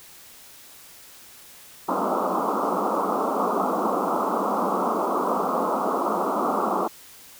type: band-pass noise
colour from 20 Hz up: white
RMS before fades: -24 dBFS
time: 1.88-6.88 s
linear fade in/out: 10 ms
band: 180 to 1300 Hz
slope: 96 dB/octave
effects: white hiss -47 dBFS RMS until 7.39 s